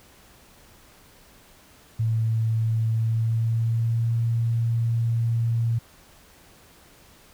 sine tone with pitch glide, 112.3 to 115.72 Hz, A2 to A#2, +36 to -12 cents, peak -20 dBFS, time 1.99-5.79 s, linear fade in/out 10 ms, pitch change +52 cents, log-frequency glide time 2.92-4.13 s, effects pink hiss -53 dBFS RMS until 7.33 s

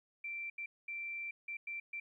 sine tone bursts at uneven times, 2349 Hz, D7, in tune, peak -39 dBFS, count 6, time 0.24-0.5 / 0.58-0.66 / 0.88-1.31 / 1.48-1.57 / 1.67-1.8 / 1.93-2 s, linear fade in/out 5 ms, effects 13-bit

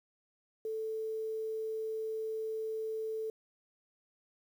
sine tone with quantisation, 440 Hz, A4, in tune, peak -34 dBFS, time 0.65-3.3 s, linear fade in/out 2 ms, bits 10, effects none

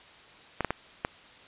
clicks, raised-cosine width 0.5 ms, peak -12 dBFS, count 4, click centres 0.607 / 0.647 / 0.706 / 1.049 s, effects white hiss -52 dBFS RMS until 1.47 s + resampled to 8000 Hz

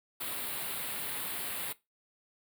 white band-stop noise, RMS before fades -37 dBFS, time 0.2-1.73 s, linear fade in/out 10 ms, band 4300 to 8600 Hz, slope 48 dB/octave, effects noise-tail reverb RT60 0.2 s tail -18 dB re dry + high-pass 100 Hz 12 dB/octave

